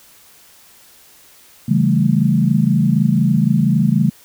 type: chord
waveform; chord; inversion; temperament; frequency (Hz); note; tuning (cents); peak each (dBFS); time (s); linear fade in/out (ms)
sine; A dominant seventh; first; equal; 138.59 / 164.81 / 196 / 220; C#3 / E3 / G3 / A3; 0 / 0 / 0 / 0; -17; 1.68-4.1; 10
effects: white hiss -47 dBFS RMS until 4.24 s